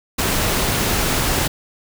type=noise; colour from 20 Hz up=pink; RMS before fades=-19 dBFS; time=0.18-1.48 s; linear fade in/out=10 ms; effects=none